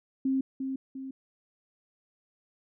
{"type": "tone with echo", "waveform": "sine", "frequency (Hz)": 266.2, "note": "C4", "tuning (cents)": 30, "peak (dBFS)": -24, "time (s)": [0.25, 0.41], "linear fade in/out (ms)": 5, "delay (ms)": 350, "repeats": 2, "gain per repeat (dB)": -6, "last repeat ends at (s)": 1.11, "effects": []}